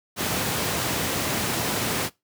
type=high-pass noise; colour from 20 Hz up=pink; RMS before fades=-26 dBFS; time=0.16-2.1 s; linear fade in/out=50 ms; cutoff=100 Hz; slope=12 dB/octave; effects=noise-tail reverb RT60 0.2 s tail -21 dB re dry + high-pass 60 Hz 12 dB/octave